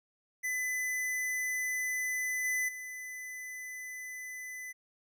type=tone with level steps; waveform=square; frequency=2008 Hz; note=B6; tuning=28 cents sharp; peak=-32 / -30 / -41 dBFS; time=0.43-4.73 s; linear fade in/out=20 ms; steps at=2.44 / 2.68 s; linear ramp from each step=10 ms; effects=none